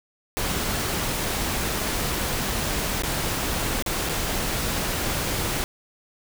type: noise with dropouts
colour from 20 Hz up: pink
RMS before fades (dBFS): -26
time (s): 0.37-5.64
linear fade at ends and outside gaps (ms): 0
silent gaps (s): 3.021-3.035 / 3.824-3.862 / 4.089-4.094
effects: none